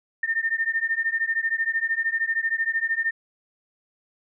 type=beating tone pair; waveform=sine; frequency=1807 / 1820 Hz; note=A6 / A#6; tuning=+46 / -42 cents; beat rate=13 Hz; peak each=-25 dBFS; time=0.23-3.11 s; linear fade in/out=5 ms; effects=none